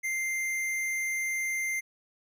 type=tone with tanh clipping; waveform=sine; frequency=2093 Hz; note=C7; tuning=in tune; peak=-30 dBFS; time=0.03-1.81 s; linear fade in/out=20 ms; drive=17 dB; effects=none